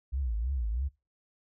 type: tone with vibrato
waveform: sine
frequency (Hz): 60.5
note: B1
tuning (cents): -35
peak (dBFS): -28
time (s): 0.12-0.89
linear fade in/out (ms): 20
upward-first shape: triangle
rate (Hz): 3.1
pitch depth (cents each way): 280
effects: noise-tail reverb RT60 0.3 s tail -24 dB re dry